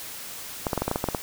clicks, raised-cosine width 1 ms, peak -10 dBFS, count 10, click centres 0.668 / 0.732 / 0.777 / 0.82 / 0.88 / 0.914 / 0.959 / 1.041 / 1.087 / 1.148 s, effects white hiss -38 dBFS RMS until 1.22 s

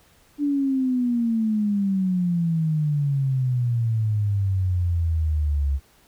sine exponential sweep, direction down, 293.7 to 67.9 Hz, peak -19 dBFS, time 0.38-5.8 s, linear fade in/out 50 ms, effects pink hiss -57 dBFS RMS until 6.07 s

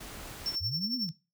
pink noise, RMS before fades -44 dBFS, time 0-0.56 s, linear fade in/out 10 ms
triangle tone with tremolo, 5420 Hz, E8, 47 cents sharp, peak -26 dBFS, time 0.46-1.09 s, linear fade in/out 0 ms, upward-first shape triangle, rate 11 Hz, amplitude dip 80%
sine linear two-way sweep, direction up then down, 73.42 to 261.6 to 139.8 Hz, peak -34 dBFS, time 0.6-1.12 s, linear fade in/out 20 ms, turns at 0.96 s
effects noise-tail reverb RT60 0.3 s tail -19 dB re dry

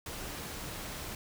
pink noise, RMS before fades -41 dBFS, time 0.06-1.15 s, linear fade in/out 2 ms, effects none

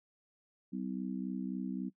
harmonic tone, 63.7 Hz, C2, 46 cents flat, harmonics 3 / 4 / 5, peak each -38 / -39 / -44 dBFS, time 0.72-1.9 s, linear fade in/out 20 ms, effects noise-tail reverb RT60 0.1 s tail -20 dB re dry

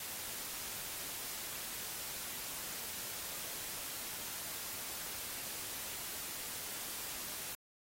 white noise, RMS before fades -43 dBFS, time 0-7.55 s, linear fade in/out 2 ms, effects AAC 48 kbps

